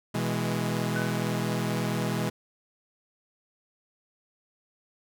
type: chord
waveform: sawtooth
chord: E major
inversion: second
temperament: equal with one note detuned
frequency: 123.47 / 163.3 / 207.7 Hz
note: B2 / E3 / G#3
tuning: 0 / -16 / 0 cents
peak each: -27 dBFS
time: 0.14-2.3 s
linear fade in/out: 10 ms
type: tone with exponential decay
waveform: sine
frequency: 1500 Hz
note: F#6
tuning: 23 cents sharp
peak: -29 dBFS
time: 0.96-1.41 s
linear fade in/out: 0 ms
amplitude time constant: 97 ms
effects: none